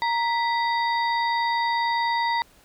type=harmonic tone with a mistuned harmonic; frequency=932.3 Hz; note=A#5; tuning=in tune; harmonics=1 / 2 / 4 / 5; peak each=-22 / -28 / -34 / -36 dBFS; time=0.02-2.42 s; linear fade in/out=0 ms; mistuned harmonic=2; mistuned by=+100 cents; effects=pink hiss -56 dBFS RMS until 2.64 s